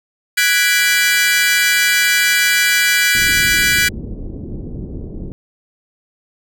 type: chord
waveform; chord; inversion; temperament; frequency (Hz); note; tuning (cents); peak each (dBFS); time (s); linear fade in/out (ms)
sawtooth; G# half-diminished seventh; third; equal; 1480 / 1661.2 / 1975.5 / 2349; F#6 / G#6 / B6 / D7; 0 / 0 / 0 / 0; -14; 0.37-3.89; 10
type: click train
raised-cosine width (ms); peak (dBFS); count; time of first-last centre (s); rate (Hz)
0.5; -24; 192; 0.79-3.067; 83.9
type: low-pass noise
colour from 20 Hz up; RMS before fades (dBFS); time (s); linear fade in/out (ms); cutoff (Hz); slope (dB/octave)
pink; -27; 3.15-5.32; 0; 390; 24
effects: none